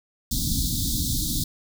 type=band-stop noise; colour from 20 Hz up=pink; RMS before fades=-25 dBFS; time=0.31-1.44 s; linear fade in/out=5 ms; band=310 to 3500 Hz; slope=96 dB/octave; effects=none